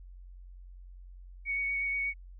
sine tone with vibrato, 2232 Hz, C#7, 11 cents sharp, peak -29 dBFS, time 1.45-2.14 s, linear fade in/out 50 ms, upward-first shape sine, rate 8.3 Hz, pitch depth 12 cents each way, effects added 45 Hz sine -46 dBFS peak until 2.39 s

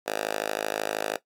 5% pulse tone with high-pass filter, 52.9 Hz, G#1, 33 cents sharp, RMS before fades -30 dBFS, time 0.06-1.17 s, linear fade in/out 10 ms, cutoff 590 Hz, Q 1.2, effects noise-tail reverb RT60 0.1 s tail -17 dB re dry + AAC 64 kbps

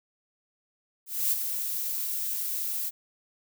violet noise with ADSR envelope, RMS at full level -24 dBFS, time 1.06-2.91 s, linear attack 260 ms, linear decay 22 ms, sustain -7 dB, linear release 32 ms, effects none

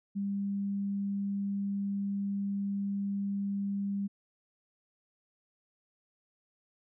sine tone, 199.4 Hz, G3, 30 cents sharp, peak -30 dBFS, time 0.15-4.08 s, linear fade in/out 20 ms, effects none

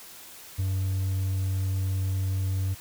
triangle tone with ADSR envelope, 95 Hz, F#2, 46 cents sharp, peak -19 dBFS, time 0.58-2.75 s, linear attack 19 ms, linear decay 7 ms, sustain -3 dB, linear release 22 ms, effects tanh soft clip ceiling -16 dBFS + white hiss -46 dBFS RMS until 2.8 s

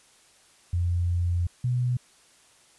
sine tone pair in turn, 87.31 / 123.9 Hz, F2 / B2, 0 / +6 cents, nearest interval tritone, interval 606 cents, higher second, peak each -22 dBFS, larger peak neither, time 0.73-1.47 / 1.64-1.97 s, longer first, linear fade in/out 5 ms, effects white hiss -58 dBFS RMS until 2.78 s + resampled to 24000 Hz

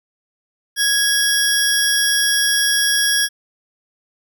25% pulse tone pair together, 1661.2 / 5588 Hz, G#6 / F8, 0 / 0 cents, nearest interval octave + major sixth, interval 2100 cents, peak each -13 dBFS, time 0.76-3.29 s, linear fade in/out 50 ms, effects none

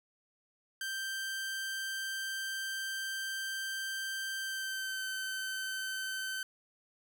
sawtooth tone with pitch glide, 1568 to 1537.5 Hz, G6 to G6, 0 to -34 cents, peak -32 dBFS, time 0.81-6.43 s, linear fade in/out 2 ms, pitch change -34 cents, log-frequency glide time 4.38-5.06 s, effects none

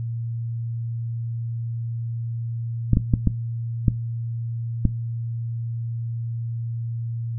clicks, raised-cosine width 5 ms, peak -4 dBFS, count 6, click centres 2.933 / 2.971 / 3.138 / 3.273 / 3.882 / 4.853 s, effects noise-tail reverb RT60 0.3 s tail -19 dB re dry + added 116 Hz sine -25 dBFS peak until 7.38 s

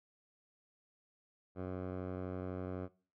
10% pulse tone with low-pass filter, 92 Hz, F#2, 9 cents flat, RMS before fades -41 dBFS, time 1.55-2.89 s, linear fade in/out 50 ms, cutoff 990 Hz, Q 0.9, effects noise-tail reverb RT60 0.4 s tail -20 dB re dry

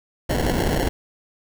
pink noise with sample-and-hold, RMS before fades -21 dBFS, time 0.29-0.89 s, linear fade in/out 10 ms, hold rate 1225 Hz, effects none

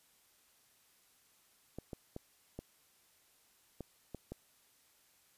clicks, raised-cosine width 2 ms, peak -29 dBFS, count 7, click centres 1.786 / 1.932 / 2.164 / 2.59 / 3.807 / 4.147 / 4.32 s, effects white hiss -69 dBFS RMS until 5.37 s + resampled to 32000 Hz

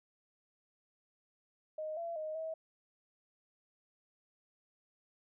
sine tone with pitch steps, 621 / 676 / 622 / 642 Hz, D#5 / E5 / D#5 / E5, -3 / +43 / -1 / -46 cents, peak -37 dBFS, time 1.78-2.54 s, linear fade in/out 5 ms, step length 190 ms, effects none

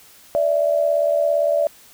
sine tone pair together, 583.4 / 661 Hz, D5 / E5, -12 / +5 cents, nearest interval major second, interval 217 cents, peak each -17 / -20 dBFS, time 0.35-1.67 s, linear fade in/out 0 ms, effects white hiss -48 dBFS RMS until 1.93 s

